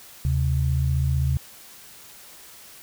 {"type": "tone pair together", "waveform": "sine", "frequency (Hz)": [77.05, 132.7], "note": ["D#2", "C3"], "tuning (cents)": [-16, 25], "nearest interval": "major sixth", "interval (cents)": 941, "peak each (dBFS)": -22, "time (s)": [0.25, 1.37], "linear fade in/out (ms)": 0, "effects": ["white hiss -46 dBFS RMS until 2.82 s"]}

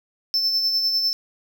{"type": "tone with tremolo", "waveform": "triangle", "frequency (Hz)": 5300, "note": "E8", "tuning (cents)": 9, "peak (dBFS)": -16, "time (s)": [0.34, 1.13], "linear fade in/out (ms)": 0, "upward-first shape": "sine", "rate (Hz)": 10, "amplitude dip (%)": 40, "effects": []}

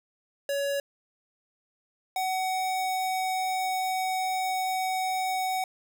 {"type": "tone pair in turn", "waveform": "square", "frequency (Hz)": [562, 750.2], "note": ["C#5", "F#5"], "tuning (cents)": [24, 24], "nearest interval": "perfect fourth", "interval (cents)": 500, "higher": "second", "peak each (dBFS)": -27, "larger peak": "neither", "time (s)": [[0.49, 0.8], [2.16, 5.64]], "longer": "second", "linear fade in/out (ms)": 2, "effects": []}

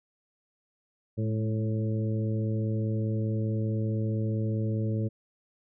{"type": "harmonic tone with a mistuned harmonic", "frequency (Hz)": 110, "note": "A2", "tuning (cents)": 0, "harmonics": [1, 2, 3, 4, 5], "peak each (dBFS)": [-27, -33, -37, -39, -41], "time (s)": [1.17, 5.09], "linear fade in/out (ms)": 20, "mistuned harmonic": 2, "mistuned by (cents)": -42, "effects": []}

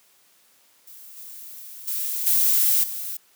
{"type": "noise with level steps", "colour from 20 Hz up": "violet", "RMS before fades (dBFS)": [-44, -40, -27, -19, -31], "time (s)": [0.87, 3.17], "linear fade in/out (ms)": 5, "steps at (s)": [1.16, 1.87, 2.26, 2.83], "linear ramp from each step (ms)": 10, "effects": ["white hiss -59 dBFS RMS until 3.35 s", "high-pass 150 Hz 12 dB/octave"]}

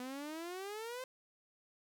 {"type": "exponential sweep", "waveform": "sawtooth", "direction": "up", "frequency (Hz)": [246.9, 523.3], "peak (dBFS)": -38, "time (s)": [0, 1.04], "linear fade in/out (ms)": 2, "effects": []}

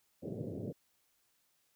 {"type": "band-pass noise", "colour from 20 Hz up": "pink", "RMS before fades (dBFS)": -41, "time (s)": [0.22, 0.73], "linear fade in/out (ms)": 20, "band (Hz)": [100, 570], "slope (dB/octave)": 48, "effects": ["white hiss -75 dBFS RMS until 1.75 s"]}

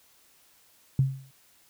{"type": "tone with exponential decay", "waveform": "sine", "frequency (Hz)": 134.1, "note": "C3", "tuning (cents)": 43, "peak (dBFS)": -16, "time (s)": [0.99, 1.31], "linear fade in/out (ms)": 2, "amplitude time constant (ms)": 69, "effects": ["white hiss -61 dBFS RMS until 1.69 s"]}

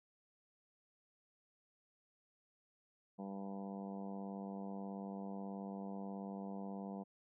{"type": "harmonic tone", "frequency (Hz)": 98.4, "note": "G2", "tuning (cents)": 7, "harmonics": [2, 3, 4, 5, 6, 7, 8, 9, 10], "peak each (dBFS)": [-44, -54, -56, -53, -60, -53, -58, -58, -61], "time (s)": [3.18, 7.04], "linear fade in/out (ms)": 20, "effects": []}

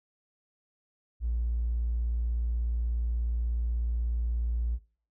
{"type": "tone with tanh clipping", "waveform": "triangle", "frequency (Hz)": 58.27, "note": "A#1", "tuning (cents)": 0, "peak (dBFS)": -26, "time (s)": [1.2, 4.79], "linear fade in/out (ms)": 50, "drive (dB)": 1, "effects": ["noise-tail reverb RT60 0.4 s tail -18 dB re dry"]}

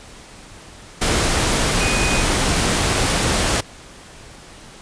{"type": "tone in noise", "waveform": "sine", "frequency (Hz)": 2489, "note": "D#7", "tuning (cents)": 0, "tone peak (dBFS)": -24, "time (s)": [1.8, 2.23], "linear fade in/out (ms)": 10, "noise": "pink", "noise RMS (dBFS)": -18, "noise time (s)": [1.01, 3.61], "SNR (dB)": -9, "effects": ["pink hiss -41 dBFS RMS until 4.81 s", "resampled to 22050 Hz"]}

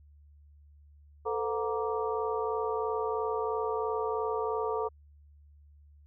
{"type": "tone cluster", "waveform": "sine", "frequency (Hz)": [442, 505, 723, 937, 1170], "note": ["A4", "B4", "F#5", "A#5", "D6"], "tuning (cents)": [8, 39, -40, 9, -7], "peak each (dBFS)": [-31, -38, -39, -36, -37], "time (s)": [1.25, 4.89], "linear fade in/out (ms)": 20, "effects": ["added 73 Hz sine -54 dBFS peak until 6.06 s"]}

